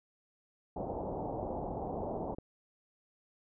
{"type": "low-pass noise", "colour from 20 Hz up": "white", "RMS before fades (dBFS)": -38, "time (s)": [0.76, 2.35], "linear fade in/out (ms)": 10, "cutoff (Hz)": 850, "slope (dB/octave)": 48}
{"type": "clicks", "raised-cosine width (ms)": 2, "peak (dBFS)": -29, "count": 3, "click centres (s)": [1.738, 1.873, 2.385]}
{"effects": []}